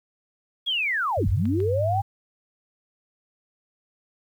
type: linear two-way sweep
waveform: sine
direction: down then up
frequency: 3382 to 35.46 to 816 Hz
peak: -22 dBFS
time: 0.66-2.02 s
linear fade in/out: 20 ms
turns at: 1.28 s
type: tone with pitch glide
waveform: sine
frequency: 96.6 to 101.99 Hz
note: G2 to G#2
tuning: -25 to -31 cents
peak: -24 dBFS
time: 1.17-2.02 s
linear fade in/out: 10 ms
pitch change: +94 cents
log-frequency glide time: 1.75-1.8 s
type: clicks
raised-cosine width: 0.3 ms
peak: -28 dBFS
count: 2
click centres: 1.455 / 1.603 s
effects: 9-bit